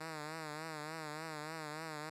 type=tone with vibrato; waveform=5% pulse; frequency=155.56 Hz; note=D#3; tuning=in tune; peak=-31 dBFS; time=0-2.1 s; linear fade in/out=10 ms; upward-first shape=triangle; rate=3.4 Hz; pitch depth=89 cents each way; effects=low-pass 11000 Hz 12 dB/octave